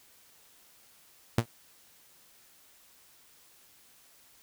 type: tone with exponential decay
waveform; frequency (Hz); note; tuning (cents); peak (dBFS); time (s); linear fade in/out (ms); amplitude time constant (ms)
sawtooth; 116.54; A#2; 0; -15; 1.38-1.46; 5; 16
effects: white hiss -60 dBFS RMS until 4.42 s